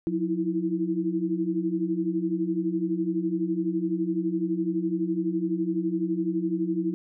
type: tone cluster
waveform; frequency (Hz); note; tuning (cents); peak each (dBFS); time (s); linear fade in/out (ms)
sine; 180.7 / 321.4 / 333.3; F#3 / E4 / E4; -41 / -44 / +19; -30 / -28 / -28; 0.07-6.94; 0
effects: none